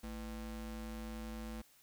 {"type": "ring-modulated tone", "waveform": "square", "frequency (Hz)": 138.5, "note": "C#3", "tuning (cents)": -1, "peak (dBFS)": -40, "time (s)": [0.03, 1.62], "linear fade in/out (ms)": 10, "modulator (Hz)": 83.4, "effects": ["white hiss -66 dBFS RMS until 1.82 s"]}